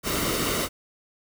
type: noise with comb filter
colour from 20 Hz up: pink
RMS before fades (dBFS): -26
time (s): 0.03-0.69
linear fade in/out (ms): 50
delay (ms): 1.2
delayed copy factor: -0.55
effects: none